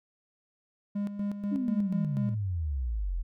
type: tone with tremolo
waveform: triangle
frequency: 203.1 Hz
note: G#3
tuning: 38 cents flat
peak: -26 dBFS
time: 0.95-2.35 s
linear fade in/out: 10 ms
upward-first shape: square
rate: 4.1 Hz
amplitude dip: 60%
type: exponential sweep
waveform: sine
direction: down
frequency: 290.9 to 39.68 Hz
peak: -28 dBFS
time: 1.51-3.23 s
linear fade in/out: 20 ms
effects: none